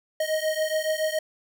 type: beating tone pair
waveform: square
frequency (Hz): 622.3 / 629.4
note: D#5 / D#5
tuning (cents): 0 / +20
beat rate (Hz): 7.1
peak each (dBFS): -27 / -28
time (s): 0.2-1.19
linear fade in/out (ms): 5
effects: none